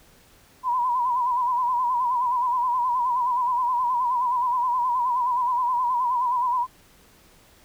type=tone with vibrato; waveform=sine; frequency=987.8 Hz; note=B5; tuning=in tune; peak=-20 dBFS; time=0.63-6.67 s; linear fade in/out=50 ms; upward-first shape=sine; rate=9.5 Hz; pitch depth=75 cents each way; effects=pink hiss -55 dBFS RMS until 7.64 s